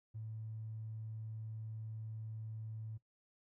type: tone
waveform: triangle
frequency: 110 Hz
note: A2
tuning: in tune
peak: -39 dBFS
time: 0.14-2.98 s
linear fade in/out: 20 ms
effects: noise-tail reverb RT60 0.1 s tail -18 dB re dry + tanh soft clip ceiling -40 dBFS